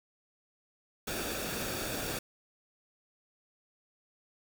pink noise with comb filter, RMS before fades -36 dBFS, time 1.07-2.19 s, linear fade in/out 5 ms, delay 0.98 ms, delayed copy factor -0.55, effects none

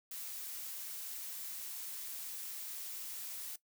blue noise, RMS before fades -44 dBFS, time 0.11-3.56 s, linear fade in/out 5 ms, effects noise-tail reverb RT60 0.1 s tail -18 dB re dry

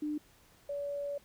sine tone pair in turn, 300 / 571.3 Hz, D4 / D5, +37 / -48 cents, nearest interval major seventh, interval 1115 cents, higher second, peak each -32 / -34 dBFS, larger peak first, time 0.02-0.18 / 0.69-1.18 s, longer second, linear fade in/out 5 ms, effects pink hiss -63 dBFS RMS until 1.24 s

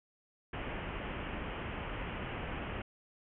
pink low-pass noise, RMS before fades -40 dBFS, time 0.53-2.82 s, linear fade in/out 5 ms, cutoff 3100 Hz, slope 96 dB/octave, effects none

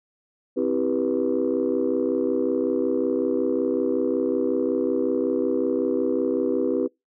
sine chord, C major seventh, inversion none, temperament just, 261.6 / 327 / 392.4 / 490.5 Hz, C4 / E4 / G4 / B4, 0 / -14 / +2 / -12 cents, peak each -25 dBFS, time 0.56-6.88 s, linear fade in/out 20 ms, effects noise-tail reverb RT60 0.2 s tail -26 dB re dry + tanh soft clip ceiling -13 dBFS

